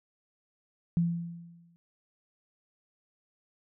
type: tone with exponential decay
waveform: sine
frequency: 170 Hz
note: F3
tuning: 46 cents flat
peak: -21 dBFS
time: 0.97-1.76 s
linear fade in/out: 0 ms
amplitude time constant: 170 ms
effects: none